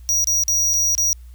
square tone with dropouts, 5770 Hz, F#8, 44 cents flat, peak -16 dBFS, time 0.09-1.13 s, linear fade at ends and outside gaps 0 ms, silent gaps 0.243-0.272 / 0.436-0.481 / 0.735-0.739 / 0.951-0.979 s, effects added 60 Hz sine -37 dBFS peak until 1.34 s + white hiss -59 dBFS RMS until 1.34 s

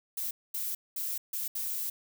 violet noise bursts at uneven times, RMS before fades -34 dBFS, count 5, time 0.17-0.31 / 0.54-0.75 / 0.96-1.18 / 1.33-1.48 / 1.55-1.9 s, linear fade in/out 5 ms, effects none

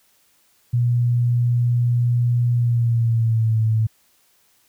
sine tone with pitch glide, 120.7 to 110.68 Hz, B2 to A2, -39 to +11 cents, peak -15 dBFS, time 0.73-3.87 s, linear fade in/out 10 ms, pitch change -150 cents, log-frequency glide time 2.53-3.6 s, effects white hiss -60 dBFS RMS until 4.68 s

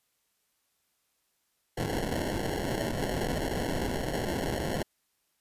white noise with sample-and-hold, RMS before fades -31 dBFS, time 1.77-4.83 s, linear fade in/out 10 ms, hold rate 1225 Hz, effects white hiss -75 dBFS RMS until 5.4 s + resampled to 32000 Hz

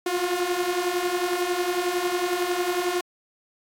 sawtooth beating tone pair, 349.2 / 360.2 Hz, F4 / F#4, 0 / -46 cents, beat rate 11 Hz, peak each -24 / -21 dBFS, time 0.06-3.01 s, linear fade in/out 5 ms, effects AAC 64 kbps

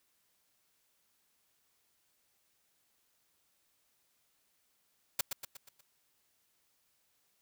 white noise with echo, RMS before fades -30 dBFS, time 5.19-5.21 s, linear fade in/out 5 ms, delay 120 ms, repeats 5, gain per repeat -6 dB, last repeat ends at 5.81 s, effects white hiss -75 dBFS RMS until 7.41 s

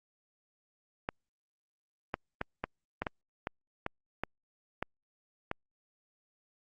clicks, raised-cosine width 0.5 ms, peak -17 dBFS, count 11, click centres 1.089 / 2.141 / 2.414 / 2.64 / 3.02 / 3.068 / 3.471 / 3.864 / 4.236 / 4.826 / 5.514 s, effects Opus 48 kbps

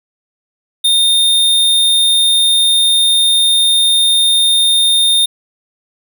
square tone, 3644 Hz, A#7, 40 cents flat, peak -9 dBFS, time 0.84-5.26 s, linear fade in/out 10 ms, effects none

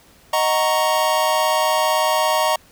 square chord, D# minor seventh, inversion none, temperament equal, 622.3 / 740 / 932.3 / 1108.7 Hz, D#5 / F#5 / A#5 / C#6, 0 / 0 / 0 / 0 cents, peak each -21 / -25 / -21 / -24 dBFS, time 0.33-2.56 s, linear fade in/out 5 ms, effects pink hiss -51 dBFS RMS until 2.71 s

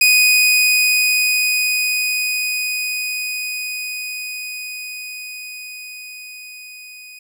sawtooth tone with level ramp, 2489 Hz, D#7, in tune, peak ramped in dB -6 to -33 dBFS, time 0.01-7.19 s, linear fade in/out 5 ms, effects none

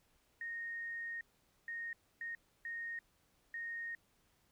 sine tone bursts at uneven times, 1855 Hz, A#6, 9 cents flat, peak -40 dBFS, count 5, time 0.41-1.21 / 1.68-1.93 / 2.21-2.35 / 2.65-2.99 / 3.54-3.95 s, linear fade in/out 2 ms, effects pink hiss -74 dBFS RMS until 4.51 s

